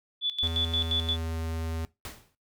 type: tone with tremolo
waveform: sine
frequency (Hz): 3459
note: A7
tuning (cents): -30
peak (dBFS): -24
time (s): 0.21-1.17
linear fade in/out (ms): 50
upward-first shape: square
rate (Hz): 5.7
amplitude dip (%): 80
type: tone with pitch glide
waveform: square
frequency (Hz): 82.41 to 81.37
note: E2 to E2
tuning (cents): 0 to -22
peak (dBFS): -31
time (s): 0.43-1.85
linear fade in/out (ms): 0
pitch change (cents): -22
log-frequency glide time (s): 0.64-1.4
type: noise with exponential decay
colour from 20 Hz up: pink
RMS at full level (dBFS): -36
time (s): 2.05-2.35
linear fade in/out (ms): 1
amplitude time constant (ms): 64
effects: noise-tail reverb RT60 0.2 s tail -19 dB re dry